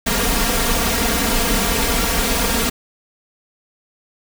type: noise with comb filter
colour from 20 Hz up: pink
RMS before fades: -18 dBFS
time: 0.06-2.7 s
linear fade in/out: 10 ms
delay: 4.3 ms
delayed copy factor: +0.95
effects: none